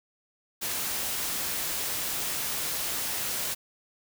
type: noise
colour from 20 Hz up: white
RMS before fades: -31 dBFS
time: 0.61-3.55 s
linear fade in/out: 20 ms
effects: none